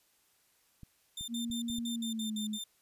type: clicks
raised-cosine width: 5 ms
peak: -36 dBFS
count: 5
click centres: 0.833 / 1.21 / 1.501 / 1.701 / 1.785 s
type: tone bursts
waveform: sawtooth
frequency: 3591 Hz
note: A7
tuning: 35 cents sharp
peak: -35 dBFS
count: 9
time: 1.17-2.64 s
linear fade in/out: 5 ms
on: 110 ms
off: 60 ms
type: tone with pitch glide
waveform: sine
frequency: 234.3 to 213.6 Hz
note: A#3 to G#3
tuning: +9 to +49 cents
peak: -34 dBFS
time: 1.28-2.59 s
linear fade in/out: 50 ms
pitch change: -160 cents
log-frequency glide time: 1.92-2.38 s
effects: white hiss -70 dBFS RMS until 2.81 s + resampled to 32000 Hz